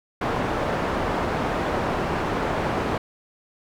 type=low-pass noise; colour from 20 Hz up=white; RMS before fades=-25 dBFS; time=0.21-2.98 s; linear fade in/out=5 ms; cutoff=950 Hz; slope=12 dB/octave; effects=none